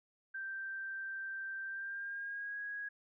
sine tone with pitch glide, 1568 to 1653.6 Hz, G6 to G#6, 0 to -8 cents, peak -39 dBFS, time 0.34-2.89 s, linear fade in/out 10 ms, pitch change +92 cents, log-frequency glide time 1.65-2.6 s, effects none

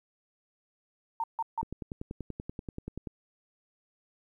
sine tone bursts, 911 Hz, A#5, 40 cents flat, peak -28 dBFS, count 3, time 1.2-1.614 s, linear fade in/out 2 ms, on 38 ms, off 150 ms
click train, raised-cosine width 3 ms, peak -24 dBFS, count 16, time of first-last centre 1.63-3.072 s, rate 10.4 Hz
effects 11-bit

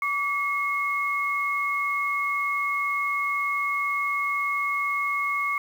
sine tone pair together, 1149 / 2169 Hz, D6 / C#7, -38 / -38 cents, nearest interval major seventh, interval 1100 cents, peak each -26 dBFS, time 0.02-5.58 s, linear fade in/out 2 ms, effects 8-bit

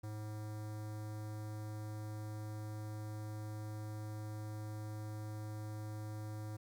square tone with notch filter, 106.8 Hz, G#2, 49 cents sharp, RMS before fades -44 dBFS, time 0.03-6.57 s, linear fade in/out 10 ms, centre 2800 Hz, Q 0.78, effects 13-bit

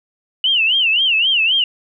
sine tone with vibrato, 2885 Hz, F#7, 44 cents flat, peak -12 dBFS, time 0.44-1.64 s, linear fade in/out 2 ms, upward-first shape sine, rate 3.8 Hz, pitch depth 190 cents each way, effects none

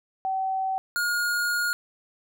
sine / square tone pair in turn, 764 / 1430.2 Hz, G5 / F6, -45 / +41 cents, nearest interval major seventh, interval 1086 cents, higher second, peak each -24 dBFS, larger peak neither, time 0.25-0.78 / 0.96-1.73 s, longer second, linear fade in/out 0 ms, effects none

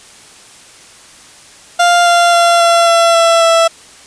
30% pulse tone with pitch steps, 698.5 / 692.5 / 686.5 / 680.6 / 674.7 / 668.9 / 663.1 Hz, F5 / F5 / F5 / F5 / E5 / E5 / E5, 0 / -15 / -30 / -45 / +40 / +25 / +10 cents, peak -4 dBFS, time 1.79-3.68 s, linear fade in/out 10 ms, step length 270 ms, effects white hiss -39 dBFS RMS until 4.06 s + resampled to 22050 Hz

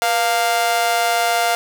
sawtooth tone with amplitude modulation, 698.5 Hz, F5, in tune, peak -8 dBFS, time 0.02-1.55 s, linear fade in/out 0 ms, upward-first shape sine, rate 215 Hz, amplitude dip 80%, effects none

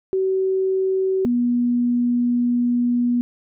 sine tone pair in turn, 380 / 242.3 Hz, F#4 / B3, +46 / -33 cents, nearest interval minor sixth, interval 779 cents, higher first, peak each -17 / -16 dBFS, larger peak second, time 0.13-1.25 / 1.25-3.21 s, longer second, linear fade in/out 0 ms, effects none

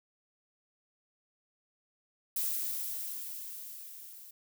violet noise with level ramp, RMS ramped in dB -32 to -51 dBFS, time 2.36-4.31 s, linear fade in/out 5 ms, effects none

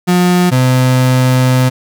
35% pulse tone pair in turn, 178.7 / 128.05 Hz, F3 / C3, +40 / -37 cents, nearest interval tritone, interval 577 cents, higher first, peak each -6 dBFS, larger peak neither, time 0.07-0.51 / 0.51-1.7 s, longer second, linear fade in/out 20 ms, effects none

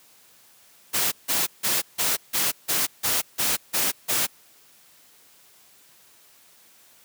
white noise bursts, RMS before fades -23 dBFS, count 10, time 0.93-4.27 s, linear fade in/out 20 ms, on 190 ms, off 160 ms, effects white hiss -55 dBFS RMS until 7.04 s + high-pass 100 Hz 12 dB/octave

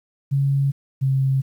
sine tone pair in turn, 138.59 / 134.26 Hz, C#3 / C3, 0 / +45 cents, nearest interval minor second, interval 55 cents, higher first, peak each -16 dBFS, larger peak neither, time 0.31-0.72 / 1.01-1.42 s, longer neither, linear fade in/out 20 ms, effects 9-bit

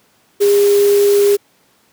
sine tone in noise, 405.7 Hz, G#4, 41 cents flat, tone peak -8 dBFS, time 0.4-1.37 s, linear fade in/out 20 ms, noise white, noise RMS -25 dBFS, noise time 0.4-1.37 s, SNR +14 dB, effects pink hiss -55 dBFS RMS until 1.92 s + high-pass 150 Hz 12 dB/octave

